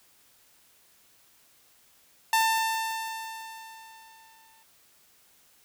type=tone with exponential decay; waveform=sawtooth; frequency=894 Hz; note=A5; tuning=27 cents sharp; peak=-16 dBFS; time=2.33-4.63 s; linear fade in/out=2 ms; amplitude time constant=500 ms; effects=white hiss -61 dBFS RMS until 5.64 s